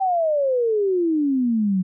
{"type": "exponential sweep", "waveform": "sine", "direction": "down", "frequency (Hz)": [784, 180.4], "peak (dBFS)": -17, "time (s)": [0, 1.83], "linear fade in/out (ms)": 20, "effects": []}